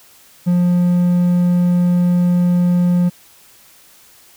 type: tone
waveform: triangle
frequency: 176.8 Hz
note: F3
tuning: 22 cents sharp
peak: -9 dBFS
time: 0.46-3.1 s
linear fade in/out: 20 ms
effects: white hiss -47 dBFS RMS until 4.36 s